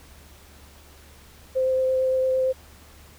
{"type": "tone with vibrato", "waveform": "sine", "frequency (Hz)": 520, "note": "C5", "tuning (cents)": -11, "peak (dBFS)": -19, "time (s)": [1.55, 2.53], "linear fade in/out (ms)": 20, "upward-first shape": "triangle", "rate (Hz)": 8.8, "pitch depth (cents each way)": 10, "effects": ["added 73 Hz sine -50 dBFS peak until 3.18 s", "pink hiss -51 dBFS RMS until 3.18 s"]}